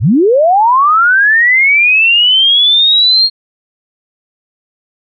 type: linear sweep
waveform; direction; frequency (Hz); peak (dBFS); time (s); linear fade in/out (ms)
sine; up; 77.78 to 4274; -5; 0-3.3; 50
effects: none